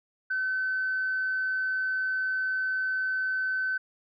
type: tone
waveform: sine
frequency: 1524 Hz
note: G6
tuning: 49 cents flat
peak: -25 dBFS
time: 0.3-3.78 s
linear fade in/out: 10 ms
effects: tanh soft clip ceiling -21 dBFS